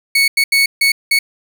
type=tone bursts at uneven times; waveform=30% pulse; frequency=2217 Hz; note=C#7; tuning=in tune; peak=-7 dBFS; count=5; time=0.15-0.28 / 0.37-0.44 / 0.52-0.66 / 0.81-0.92 / 1.11-1.19 s; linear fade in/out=5 ms; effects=none